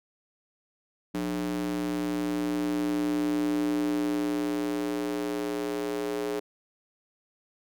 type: tone with high-pass filter sweep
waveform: square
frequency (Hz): 59.6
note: A#1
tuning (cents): +39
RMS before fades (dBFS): -29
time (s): 1.14-6.4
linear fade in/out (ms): 10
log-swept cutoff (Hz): 240 to 380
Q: 5.3
effects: none